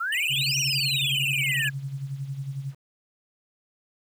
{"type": "exponential two-way sweep", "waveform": "sine", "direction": "up then down", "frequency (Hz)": [1300, 5920, 1638], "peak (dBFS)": -25, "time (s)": [0, 1.7], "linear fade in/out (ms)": 10, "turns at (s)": 0.58}
{"type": "tone with vibrato", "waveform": "square", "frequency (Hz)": 2710, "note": "E7", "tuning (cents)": 47, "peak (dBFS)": -27, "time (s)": [0.12, 1.69], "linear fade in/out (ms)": 5, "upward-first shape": "sine", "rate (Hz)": 19, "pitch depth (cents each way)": 200}
{"type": "tone with tremolo", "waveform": "sine", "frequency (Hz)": 137.1, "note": "C#3", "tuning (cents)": -19, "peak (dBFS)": -27, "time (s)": [0.29, 2.75], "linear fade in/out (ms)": 50, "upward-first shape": "sine", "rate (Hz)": 11, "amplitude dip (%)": 65}
{"effects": ["9-bit"]}